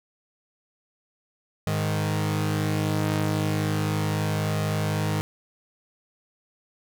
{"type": "tone pair together", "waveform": "sawtooth", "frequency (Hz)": [103.82, 155.56], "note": ["G#2", "D#3"], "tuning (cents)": [0, 0], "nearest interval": "perfect fifth", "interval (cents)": 700, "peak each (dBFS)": -22, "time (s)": [1.67, 5.21], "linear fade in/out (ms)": 0, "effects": []}